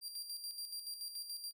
sawtooth tone with tremolo, 4743 Hz, D8, 16 cents sharp, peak -38 dBFS, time 0.01-1.53 s, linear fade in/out 50 ms, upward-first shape square, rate 7 Hz, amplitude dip 55%, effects none

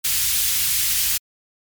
white band-stop noise, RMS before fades -20 dBFS, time 0.04-1.18 s, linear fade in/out 10 ms, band 100 to 2300 Hz, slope 12 dB/octave, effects MP3 96 kbps

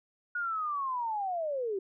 sine linear sweep, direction down, 1455 to 370 Hz, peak -30 dBFS, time 0.35-1.79 s, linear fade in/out 5 ms, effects none

